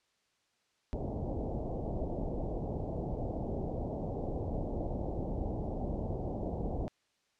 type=low-pass noise; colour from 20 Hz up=pink; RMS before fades=-36 dBFS; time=0.93-6.88 s; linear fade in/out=0 ms; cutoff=780 Hz; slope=48 dB/octave; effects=white hiss -75 dBFS RMS until 7.39 s + low-pass 6000 Hz 12 dB/octave